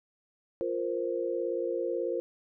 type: chord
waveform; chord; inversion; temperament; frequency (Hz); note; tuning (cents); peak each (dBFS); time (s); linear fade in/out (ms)
sine; F suspended fourth; none; just; 349.2 / 465.6 / 523.8; F4 / Bb4 / C5; 0 / -2 / +2; -33; 0.61-2.2; 0
effects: none